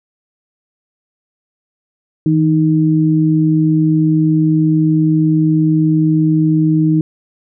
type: tone pair together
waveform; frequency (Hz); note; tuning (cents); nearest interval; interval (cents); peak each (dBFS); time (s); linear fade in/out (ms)
sine; 160 / 311.6; D#3 / D#4; +49 / +3; octave; 1154; -12; 2.26-7.01; 2
effects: none